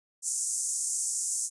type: band-pass noise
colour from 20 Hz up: pink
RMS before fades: -31 dBFS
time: 0.22-1.5 s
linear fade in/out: 50 ms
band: 6400 to 9700 Hz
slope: 48 dB/octave
effects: resampled to 24000 Hz